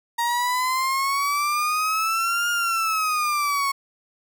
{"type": "exponential two-way sweep", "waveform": "35% pulse", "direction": "up then down", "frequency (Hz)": [935, 1420, 1098], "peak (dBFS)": -19, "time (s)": [0.18, 3.72], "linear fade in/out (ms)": 10, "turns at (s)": 2.5, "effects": []}